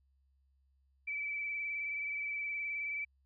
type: tone with vibrato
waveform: sine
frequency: 2308 Hz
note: D7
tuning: 31 cents flat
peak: -35 dBFS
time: 1.07-3.05 s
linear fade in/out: 10 ms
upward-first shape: sine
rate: 19 Hz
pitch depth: 25 cents each way
effects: added 67 Hz sine -69 dBFS peak until 3.25 s